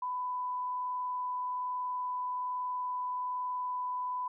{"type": "tone with frequency modulation", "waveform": "sine", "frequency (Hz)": 998, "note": "B5", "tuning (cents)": 18, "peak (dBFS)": -32, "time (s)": [0.02, 4.28], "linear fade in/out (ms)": 5, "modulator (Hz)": 21.2, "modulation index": 0.25, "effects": []}